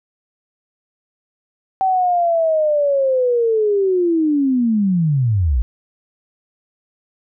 sine linear sweep, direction down, 769 to 52.8 Hz, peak -13 dBFS, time 1.81-5.62 s, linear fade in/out 0 ms, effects none

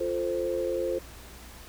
sine chord, F major, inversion none, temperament equal, 349.2 / 440 / 523.3 Hz, F4 / A4 / C5, 0 / 0 / 0 cents, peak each -31 / -33 / -29 dBFS, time 0-0.99 s, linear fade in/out 10 ms, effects added 60 Hz sine -48 dBFS peak until 1.68 s + pink hiss -48 dBFS RMS until 1.68 s

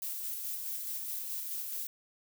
violet noise with tremolo, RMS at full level -37 dBFS, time 0.02-1.87 s, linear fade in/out 2 ms, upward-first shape square, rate 4.7 Hz, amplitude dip 25%, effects none

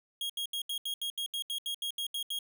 45% pulse tone bursts, 3273 Hz, G#7, 26 cents flat, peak -32 dBFS, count 14, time 0.21-2.389 s, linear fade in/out 2 ms, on 86 ms, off 75 ms, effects none

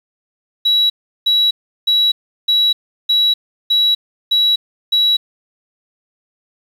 sine tone bursts, 3900 Hz, B7, 23 cents flat, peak -9 dBFS, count 8, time 0.65-5.17 s, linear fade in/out 10 ms, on 250 ms, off 360 ms, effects tanh soft clip ceiling -7 dBFS + 7-bit

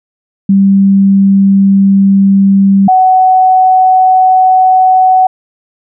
sine tone pair in turn, 196 / 747.7 Hz, G3 / F#5, 0 / +18 cents, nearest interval octave + major seventh, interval 2318 cents, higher second, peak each -3 dBFS, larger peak neither, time 0.49-2.88 / 2.88-5.27 s, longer neither, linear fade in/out 5 ms, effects none

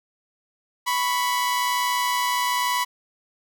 sawtooth tone pair together, 987.8 / 1108.8 Hz, B5 / C#6, 0 / 0 cents, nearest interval major second, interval 200 cents, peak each -18 / -25 dBFS, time 0.86-2.85 s, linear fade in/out 20 ms, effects none

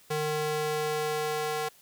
square tone with high-pass filter sweep, 152.6 Hz, D#3, 33 cents flat, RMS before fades -30 dBFS, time 0.1-1.69 s, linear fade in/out 10 ms, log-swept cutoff 310 to 570 Hz, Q 1.4, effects white hiss -58 dBFS RMS until 1.81 s

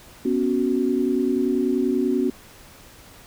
sine chord, B suspended second, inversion none, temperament equal, 246.9 / 277.2 / 370 Hz, B3 / C#4 / F#4, 0 / 0 / 0 cents, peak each -23 dBFS, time 0.25-2.3 s, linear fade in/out 5 ms, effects pink hiss -47 dBFS RMS until 3.26 s

